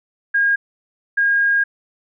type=tone pair in turn; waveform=sine; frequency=1626 / 1626 Hz; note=G#6 / G#6; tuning=-37 / -37 cents; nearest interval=unison; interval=0 cents; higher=neither; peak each=-13 dBFS; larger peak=neither; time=0.34-0.56 / 1.17-1.64 s; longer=second; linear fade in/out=10 ms; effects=none